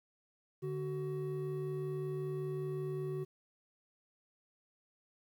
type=tone pair together; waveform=triangle; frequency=146.83 / 375.2 Hz; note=D3 / F#4; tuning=0 / +24 cents; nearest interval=octave + major third; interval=1624 cents; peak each=-37 / -36 dBFS; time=0.62-3.25 s; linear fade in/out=20 ms; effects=11-bit